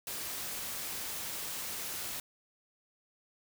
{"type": "noise", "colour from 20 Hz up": "white", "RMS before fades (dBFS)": -39, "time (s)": [0.07, 2.2], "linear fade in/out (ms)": 2, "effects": []}